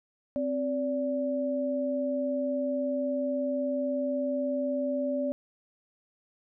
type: tone pair together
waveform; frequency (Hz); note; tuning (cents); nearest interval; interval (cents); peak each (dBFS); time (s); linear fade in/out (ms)
sine; 261.9 / 578.2; C4 / D5; +2 / -27; octave + major second; 1371; -30 / -29; 0.36-5.32; 0
effects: none